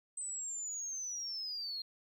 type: linear sweep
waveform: sine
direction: down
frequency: 8170 to 4186 Hz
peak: -37 dBFS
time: 0.17-1.82 s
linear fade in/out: 5 ms
effects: tanh soft clip ceiling -33 dBFS + 12-bit